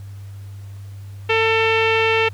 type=tone with low-pass filter; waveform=sawtooth; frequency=447.2 Hz; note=A4; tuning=28 cents sharp; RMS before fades=-17 dBFS; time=1.29-2.29 s; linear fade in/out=10 ms; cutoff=2700 Hz; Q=4.2; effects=added 99 Hz sine -32 dBFS peak until 2.33 s + pink hiss -52 dBFS RMS until 2.33 s